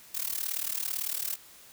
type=noise with amplitude modulation; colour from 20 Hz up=blue; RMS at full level=-29 dBFS; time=0.14-1.36 s; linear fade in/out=10 ms; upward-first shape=sine; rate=37.9 Hz; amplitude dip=90%; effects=white hiss -53 dBFS RMS until 1.72 s